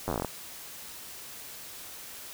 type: slowing click train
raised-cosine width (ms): 1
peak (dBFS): -16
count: 11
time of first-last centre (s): 0.08-0.247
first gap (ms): 10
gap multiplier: 1.11
effects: white hiss -44 dBFS RMS until 2.33 s